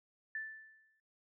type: tone with exponential decay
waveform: sine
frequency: 1760 Hz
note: A6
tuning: in tune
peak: -36 dBFS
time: 0.35-1 s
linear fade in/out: 2 ms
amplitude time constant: 140 ms
effects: noise-tail reverb RT60 0.3 s tail -20 dB re dry